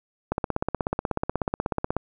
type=click train; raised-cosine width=1 ms; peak=-10 dBFS; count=28; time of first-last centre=0.32-1.966 s; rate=16.4 Hz; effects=none